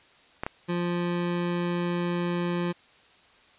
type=clicks; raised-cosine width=0.5 ms; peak=-14 dBFS; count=2; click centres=0.435 / 0.465 s
type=tone; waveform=25% pulse; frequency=174.61 Hz; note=F3; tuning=in tune; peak=-22 dBFS; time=0.68-2.73 s; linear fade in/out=20 ms
effects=white hiss -57 dBFS RMS until 3.58 s + resampled to 8000 Hz